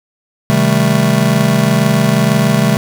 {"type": "chord", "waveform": "square", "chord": "A half-diminished seventh", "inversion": "first", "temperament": "just", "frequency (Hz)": [132, 158.4, 198, 220], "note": ["C3", "Eb3", "G3", "A3"], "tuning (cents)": [16, 31, 18, 0], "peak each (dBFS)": -16, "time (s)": [0.5, 2.77], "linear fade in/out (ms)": 0, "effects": []}